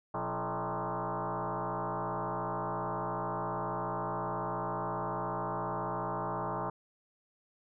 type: tone with frequency modulation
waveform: sine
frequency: 123.7 Hz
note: B2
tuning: 3 cents sharp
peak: -32 dBFS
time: 0.14-6.7 s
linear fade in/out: 5 ms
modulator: 153 Hz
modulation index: 7.3
effects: none